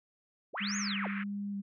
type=linear two-way sweep; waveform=sine; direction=up then down; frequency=185 to 6870 to 185 Hz; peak=-35 dBFS; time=0.53-1.08 s; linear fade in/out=20 ms; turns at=0.77 s
type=band-pass noise; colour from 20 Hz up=white; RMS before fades=-41 dBFS; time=0.57-1.24 s; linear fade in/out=10 ms; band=1200 to 2400 Hz; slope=48 dB/octave
type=tone with vibrato; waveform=sine; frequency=200.6 Hz; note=G3; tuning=40 cents sharp; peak=-34 dBFS; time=0.6-1.62 s; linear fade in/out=20 ms; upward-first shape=square; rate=1.6 Hz; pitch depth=13 cents each way
effects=none